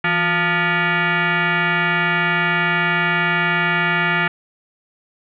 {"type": "tone with frequency modulation", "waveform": "sine", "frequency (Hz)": 166.6, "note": "E3", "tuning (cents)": 19, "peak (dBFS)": -15, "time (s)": [0.04, 4.28], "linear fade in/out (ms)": 5, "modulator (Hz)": 525, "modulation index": 4.4, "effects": []}